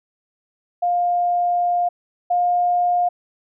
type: tone pair in turn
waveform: sine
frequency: 705 / 709.1 Hz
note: F5 / F5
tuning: +16 / +26 cents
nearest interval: unison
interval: 10 cents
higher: second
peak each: -16 / -15 dBFS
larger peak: second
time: 0.82-1.89 / 2.3-3.09 s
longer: first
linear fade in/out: 10 ms
effects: none